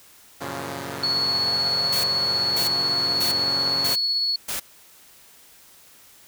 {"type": "chord", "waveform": "5% pulse", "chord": "Gb major seventh", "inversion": "none", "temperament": "equal", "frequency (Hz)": [92.5, 116.54, 138.59, 174.61], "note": ["Gb2", "Bb2", "Db3", "F3"], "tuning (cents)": [0, 0, 0, 0], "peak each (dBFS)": [-26, -26, -22, -26], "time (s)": [0.4, 3.95], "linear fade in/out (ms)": 20}
{"type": "tone with tremolo", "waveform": "sine", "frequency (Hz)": 4385, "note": "C#8", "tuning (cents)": -20, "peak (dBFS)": -19, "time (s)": [1.03, 4.36], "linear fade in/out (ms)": 5, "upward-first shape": "triangle", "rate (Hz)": 16, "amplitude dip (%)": 25}
{"type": "noise bursts", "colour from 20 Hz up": "white", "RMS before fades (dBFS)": -28, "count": 5, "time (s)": [1.92, 4.6], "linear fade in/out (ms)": 10, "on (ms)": 120, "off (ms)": 520}
{"effects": ["white hiss -51 dBFS RMS until 6.27 s"]}